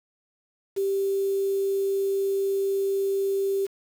sine tone with quantisation, 392 Hz, G4, in tune, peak -22 dBFS, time 0.76-3.67 s, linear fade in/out 20 ms, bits 7, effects none

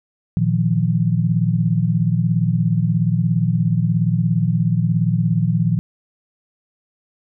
sine chord, Bb suspended fourth, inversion none, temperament equal with one note detuned, 116.54 / 157.64 / 174.61 Hz, Bb2 / Eb3 / F3, 0 / +23 / 0 cents, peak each -19 dBFS, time 0.37-5.79 s, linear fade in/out 0 ms, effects none

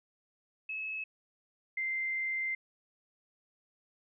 sine tone pair in turn, 2586 / 2086 Hz, E7 / C7, -34 / -6 cents, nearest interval major third, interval 372 cents, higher first, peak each -35 / -31 dBFS, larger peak second, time 0.69-1.04 / 1.77-2.55 s, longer second, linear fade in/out 5 ms, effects none

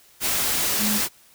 sine tone in noise, 210 Hz, G#3, 19 cents sharp, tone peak -24 dBFS, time 0.78-1.01 s, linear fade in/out 50 ms, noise white, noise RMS -23 dBFS, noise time 0.2-1.09 s, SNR -4 dB, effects white hiss -54 dBFS RMS until 1.34 s

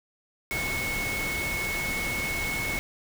sine tone in noise, 2196 Hz, C#7, 17 cents flat, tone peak -29 dBFS, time 0.51-2.79 s, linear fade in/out 0 ms, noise pink, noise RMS -33 dBFS, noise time 0.51-2.79 s, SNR +1 dB, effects none

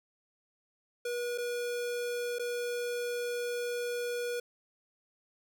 square tone with dropouts, 482.9 Hz, B4, 39 cents flat, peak -33 dBFS, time 1.05-4.4 s, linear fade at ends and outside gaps 5 ms, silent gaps 1.378-1.382 / 2.386-2.394 s, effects none

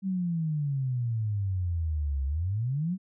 sine exponential two-way sweep, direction down then up, 196 to 66.5 to 196 Hz, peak -26 dBFS, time 0.02-2.98 s, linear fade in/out 50 ms, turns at 2.25 s, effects none

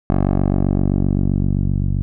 10% pulse tone with low-pass filter sweep, 47.71 Hz, G1, 46 cents flat, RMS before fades -17 dBFS, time 0.1-2.02 s, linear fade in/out 0 ms, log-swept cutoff 900 to 130 Hz, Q 0.81, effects none

